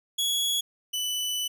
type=tone pair in turn; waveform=sawtooth; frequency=3355 / 2984 Hz; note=G#7 / F#7; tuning=+17 / +14 cents; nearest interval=major second; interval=203 cents; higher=first; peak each=-21 / -24 dBFS; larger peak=first; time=0.18-0.61 / 0.93-1.48 s; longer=second; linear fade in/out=10 ms; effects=none